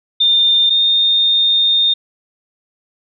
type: tone pair in turn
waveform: sine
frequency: 3613 / 3653 Hz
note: A7 / A#7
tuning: +45 / -36 cents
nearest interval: unison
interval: 19 cents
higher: second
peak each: -9 / -10 dBFS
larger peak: first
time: 0.2-0.7 / 0.7-1.94 s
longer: second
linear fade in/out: 10 ms
effects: none